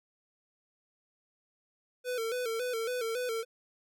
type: tone with vibrato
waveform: square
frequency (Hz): 474.7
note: A#4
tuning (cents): +31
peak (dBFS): -32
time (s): 2.04-3.45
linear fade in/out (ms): 50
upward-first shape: square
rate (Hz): 3.6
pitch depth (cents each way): 85
effects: none